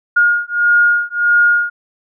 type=beating tone pair; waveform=sine; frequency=1426 / 1427.6 Hz; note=F6 / F6; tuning=+36 / +38 cents; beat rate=1.6 Hz; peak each=-13 dBFS; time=0.16-1.7 s; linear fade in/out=10 ms; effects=none